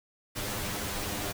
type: noise with comb filter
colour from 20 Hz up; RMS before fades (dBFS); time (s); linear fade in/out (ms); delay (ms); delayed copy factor
pink; -34; 0.35-1.33; 20; 9.9; +0.8
effects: none

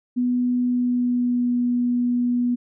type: tone with pitch glide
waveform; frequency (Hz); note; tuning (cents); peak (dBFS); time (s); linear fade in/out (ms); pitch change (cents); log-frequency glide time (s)
sine; 246.9 to 243.8; B3 to B3; 0 to -22; -18; 0.16-2.56; 20; -22; 0.63-1.55
effects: none

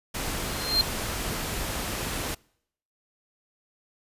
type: noise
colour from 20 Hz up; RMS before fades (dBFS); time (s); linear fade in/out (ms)
pink; -31; 0.14-2.35; 10
type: tone with exponential growth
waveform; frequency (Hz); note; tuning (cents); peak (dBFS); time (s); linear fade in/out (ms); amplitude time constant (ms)
triangle; 4186; C8; 0; -15; 0.45-0.81; 0; 78
effects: noise-tail reverb RT60 0.7 s tail -26 dB re dry + resampled to 32000 Hz

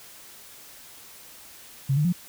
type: tone with pitch steps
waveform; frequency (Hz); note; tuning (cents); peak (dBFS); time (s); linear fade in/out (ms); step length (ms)
sine; 136.2 / 149.4 / 176.4; C#3 / D3 / F3; -30 / +30 / +18; -19; 1.89-2.127; 10; 79
effects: white hiss -47 dBFS RMS until 2.28 s

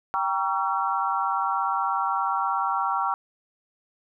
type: chord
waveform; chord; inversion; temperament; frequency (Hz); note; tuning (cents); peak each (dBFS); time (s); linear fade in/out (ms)
sine; G diminished seventh; none; just; 784 / 940.8 / 1128.9 / 1354.7; G5 / Bb5 / Db6 / Fb6; 0 / +16 / +31 / +47; -28; 0.14-3.14; 0
effects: none

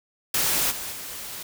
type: noise with level steps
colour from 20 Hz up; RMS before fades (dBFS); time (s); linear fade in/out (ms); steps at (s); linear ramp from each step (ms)
white; -23 / -33 / -36; 0.34-1.43; 5; 0.7 / 0.91; 20
effects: none

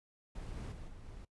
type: noise with level steps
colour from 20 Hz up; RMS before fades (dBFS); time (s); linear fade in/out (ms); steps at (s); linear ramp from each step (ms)
brown; -43 / -41 / -47 / -51 / -49; 0.35-1.25; 5; 0.56 / 0.72 / 0.88 / 1.05; 2
effects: noise-tail reverb RT60 0.1 s tail -21 dB re dry + resampled to 24000 Hz

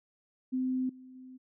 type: tone with level steps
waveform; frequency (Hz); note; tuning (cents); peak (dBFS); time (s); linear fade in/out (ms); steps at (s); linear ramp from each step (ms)
sine; 257.2; C4; -30; -28 / -48 / -46; 0.52-1.38; 20; 0.89 / 1.15; 5
effects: none

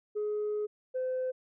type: tone pair in turn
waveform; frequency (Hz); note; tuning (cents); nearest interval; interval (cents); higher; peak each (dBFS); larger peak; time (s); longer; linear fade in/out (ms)
sine; 420.5 / 513; G#4 / C5; +22 / -34; minor third; 344; second; -28; neither; 0.15-0.67 / 0.94-1.32; first; 20
effects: tanh soft clip ceiling -27 dBFS

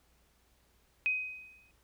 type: tone with exponential decay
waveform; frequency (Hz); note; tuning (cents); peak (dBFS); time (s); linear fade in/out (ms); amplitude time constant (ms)
sine; 2514; D#7; +17; -25; 1.06-1.71; 0; 140
effects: added 60 Hz sine -70 dBFS peak until 1.83 s + pink hiss -70 dBFS RMS until 1.83 s

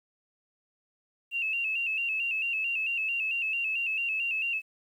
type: tone with vibrato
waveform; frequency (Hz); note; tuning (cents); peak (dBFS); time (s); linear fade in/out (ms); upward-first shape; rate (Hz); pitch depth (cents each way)
sine; 2681; E7; +29; -27; 1.31-4.62; 50; square; 4.5; 54
effects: 10-bit

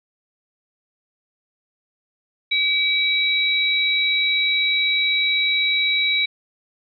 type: tone pair together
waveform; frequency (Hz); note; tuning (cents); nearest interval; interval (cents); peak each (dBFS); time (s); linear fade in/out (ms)
sine; 2300 / 3868; D7 / B7; -37 / -37; major sixth; 900; -19 / -20; 2.51-6.26; 10
effects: none

